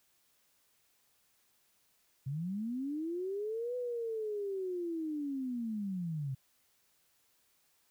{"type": "linear two-way sweep", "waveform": "sine", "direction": "up then down", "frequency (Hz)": [128.2, 500, 128.2], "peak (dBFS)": -34, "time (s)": [2.26, 6.35], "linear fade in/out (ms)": 10, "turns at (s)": 3.76, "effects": ["white hiss -72 dBFS RMS until 7.9 s"]}